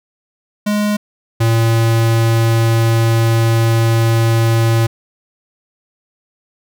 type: tone pair in turn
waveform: square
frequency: 208.3 / 114.17 Hz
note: G#3 / A#2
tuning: +5 / -36 cents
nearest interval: minor seventh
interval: 1041 cents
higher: first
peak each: -14 / -11 dBFS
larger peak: second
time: 0.66-0.97 / 1.4-4.87 s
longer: second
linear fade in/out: 10 ms
effects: none